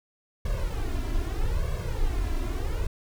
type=noise with flanger; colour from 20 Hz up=brown; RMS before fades=-27 dBFS; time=0.45-2.87 s; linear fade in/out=5 ms; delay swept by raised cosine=1.8 to 3 ms; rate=0.79 Hz; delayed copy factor=+0.95; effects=none